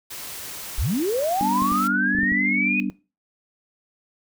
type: noise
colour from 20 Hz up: white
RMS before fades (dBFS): -35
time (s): 0.1-1.88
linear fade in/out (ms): 10
type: linear sweep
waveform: sine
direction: up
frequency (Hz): 30.92 to 2512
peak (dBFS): -20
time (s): 0.78-2.8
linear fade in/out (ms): 0
type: chord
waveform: sine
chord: G major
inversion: none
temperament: equal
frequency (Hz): 196 / 246.9 / 293.7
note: G3 / B3 / D4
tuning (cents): 0 / 0 / 0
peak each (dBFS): -27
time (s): 1.41-2.9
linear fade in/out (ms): 0
type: clicks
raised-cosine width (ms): 3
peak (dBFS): -20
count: 6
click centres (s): 1.621 / 1.72 / 2.15 / 2.187 / 2.232 / 2.321
effects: noise-tail reverb RT60 0.3 s tail -19 dB re dry